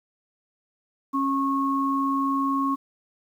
sine tone pair together, 273.6 / 1094.4 Hz, C#4 / C#6, -23 / -23 cents, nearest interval 2 octaves, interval 2400 cents, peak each -24 dBFS, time 1.13-2.76 s, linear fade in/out 20 ms, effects 9-bit

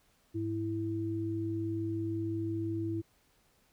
sine tone pair together, 103.83 / 329.6 Hz, G#2 / E4, 0 / 0 cents, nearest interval octave + minor sixth, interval 2000 cents, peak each -36 / -33 dBFS, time 0.34-3.02 s, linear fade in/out 20 ms, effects pink hiss -69 dBFS RMS until 3.72 s

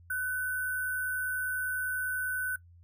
sine tone with sample-and-hold, 1500 Hz, F#6, 23 cents sharp, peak -29 dBFS, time 0.1-2.56 s, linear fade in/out 5 ms, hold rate 11025 Hz, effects noise-tail reverb RT60 0.1 s tail -19 dB re dry + added 86 Hz sine -53 dBFS peak until 2.83 s

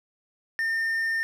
triangle tone, 1812 Hz, A#6, 50 cents flat, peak -22 dBFS, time 0.59-1.23 s, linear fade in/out 0 ms, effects none

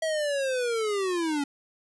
square linear sweep, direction down, 649 to 277.2 Hz, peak -26 dBFS, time 0.02-1.44 s, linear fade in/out 5 ms, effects resampled to 24000 Hz

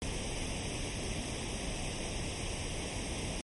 pink noise with comb filter, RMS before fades -37 dBFS, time 0.02-3.41 s, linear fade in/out 0 ms, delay 0.35 ms, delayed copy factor +0.75, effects MP3 48 kbps

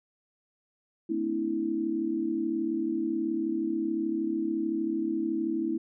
sine tone cluster, 220.9 / 254.5 / 287.8 / 326.4 Hz, A3 / C4 / D4 / E4, +7 / -48 / -35 / -17 cents, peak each -35 / -36 / -36 / -28 dBFS, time 1.09-5.78 s, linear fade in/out 10 ms, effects none

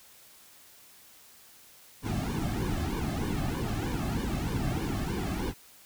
brown noise with flanger, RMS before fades -31 dBFS, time 2.02-5.54 s, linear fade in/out 50 ms, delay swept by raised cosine 1.5 to 2.13 ms, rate 3.2 Hz, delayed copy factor -0.95, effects white hiss -55 dBFS RMS until 5.85 s

